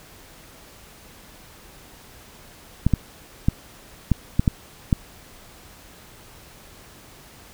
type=clicks; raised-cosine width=5 ms; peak=-4 dBFS; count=7; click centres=2.866 / 2.937 / 3.485 / 4.117 / 4.395 / 4.478 / 4.928 s; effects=pink hiss -47 dBFS RMS until 7.53 s